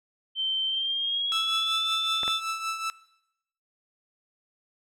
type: tone with pitch glide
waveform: sine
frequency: 3108 to 3529 Hz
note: G7 to A7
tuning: -16 to +4 cents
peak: -25 dBFS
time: 0.35-2.41 s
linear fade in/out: 50 ms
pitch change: +220 cents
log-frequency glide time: 0.66-1.88 s
type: tone with tremolo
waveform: sawtooth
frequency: 1318.5 Hz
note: E6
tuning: in tune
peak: -23 dBFS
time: 1.32-2.9 s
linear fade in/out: 0 ms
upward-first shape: triangle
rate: 5.3 Hz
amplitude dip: 70%
type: clicks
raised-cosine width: 0.5 ms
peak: -19 dBFS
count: 2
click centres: 2.233 / 2.279 s
effects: noise-tail reverb RT60 0.8 s tail -19 dB re dry + low-pass 10000 Hz 12 dB/octave